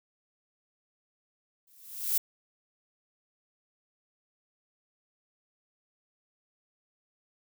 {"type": "noise with exponential growth", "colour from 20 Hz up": "violet", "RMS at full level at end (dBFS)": -24, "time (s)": [1.67, 2.18], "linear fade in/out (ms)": 5, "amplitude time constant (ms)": 110, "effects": []}